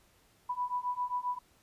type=beating tone pair; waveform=sine; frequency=984 / 991.5 Hz; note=B5 / B5; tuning=-7 / +7 cents; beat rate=7.5 Hz; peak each=-35 / -34 dBFS; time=0.49-1.39 s; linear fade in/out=10 ms; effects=pink hiss -66 dBFS RMS until 1.62 s + resampled to 32000 Hz